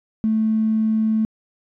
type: tone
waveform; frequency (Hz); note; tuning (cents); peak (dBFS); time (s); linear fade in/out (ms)
triangle; 219.3; A3; -6; -12; 0.24-1.25; 0
effects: tanh soft clip ceiling -14 dBFS